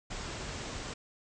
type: low-pass noise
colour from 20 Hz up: pink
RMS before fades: -40 dBFS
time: 0.1-0.94 s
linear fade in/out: 10 ms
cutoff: 8100 Hz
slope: 96 dB/octave
effects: none